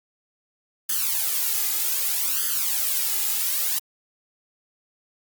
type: noise with flanger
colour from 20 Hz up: blue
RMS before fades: -24 dBFS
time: 0.89-3.79 s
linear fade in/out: 5 ms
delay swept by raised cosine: 0.63 to 2.43 ms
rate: 0.64 Hz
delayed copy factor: +1
effects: Opus 48 kbps